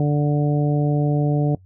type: harmonic tone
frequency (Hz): 146.83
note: D3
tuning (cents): 0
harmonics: 1 / 2 / 3 / 4 / 5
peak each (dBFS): -17 / -23 / -27 / -29 / -31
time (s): 0-1.55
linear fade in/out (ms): 2
effects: noise-tail reverb RT60 0.1 s tail -21 dB re dry + added 93 Hz sine -46 dBFS peak until 1.65 s